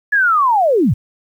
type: linear sweep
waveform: sine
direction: down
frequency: 1723 to 82.3 Hz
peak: -10 dBFS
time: 0.12-0.94 s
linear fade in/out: 10 ms
effects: 8-bit